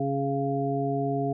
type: harmonic tone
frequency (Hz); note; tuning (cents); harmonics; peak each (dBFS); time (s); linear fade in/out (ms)
138.59; C#3; 0; 1 / 2 / 3 / 5; -30 / -30 / -30 / -30; 0-1.33; 5
effects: none